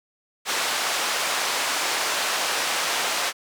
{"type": "band-pass noise", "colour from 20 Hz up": "pink", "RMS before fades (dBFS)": -25, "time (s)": [0.45, 3.33], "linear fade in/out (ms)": 50, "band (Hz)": [740, 8400], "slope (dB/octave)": 12, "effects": []}